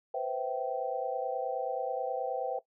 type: chord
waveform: sine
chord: C major seventh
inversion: third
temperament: equal with one note detuned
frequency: 493.9 / 523.3 / 659.3 / 774.1 Hz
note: B4 / C5 / E5 / G5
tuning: 0 / 0 / 0 / -22 cents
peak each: -37 / -36 / -37 / -35 dBFS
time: 0.14-2.59 s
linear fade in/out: 5 ms
effects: noise-tail reverb RT60 0.1 s tail -17 dB re dry